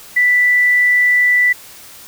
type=tone; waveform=sine; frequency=1975.5 Hz; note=B6; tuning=in tune; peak=-9 dBFS; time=0.16-1.53 s; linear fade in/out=10 ms; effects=white hiss -38 dBFS RMS until 2.07 s